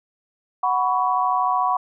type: chord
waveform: sine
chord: F# suspended fourth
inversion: none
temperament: equal with one note detuned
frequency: 740 / 987.8 / 1121 Hz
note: F#5 / B5 / C#6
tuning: 0 / 0 / +19 cents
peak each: -22 dBFS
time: 0.63-1.77 s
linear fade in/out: 5 ms
effects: none